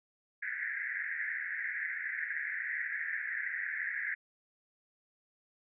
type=band-pass noise; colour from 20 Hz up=pink; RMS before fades=-37 dBFS; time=0.42-4.15 s; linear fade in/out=10 ms; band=1600 to 2100 Hz; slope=96 dB/octave; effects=none